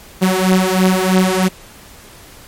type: beating tone pair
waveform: sawtooth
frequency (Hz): 185 / 188.1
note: F#3 / F#3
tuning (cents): 0 / +29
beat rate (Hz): 3.1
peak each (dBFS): -10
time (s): 0.21-1.49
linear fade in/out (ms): 20
effects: pink hiss -40 dBFS RMS until 2.47 s + MP3 64 kbps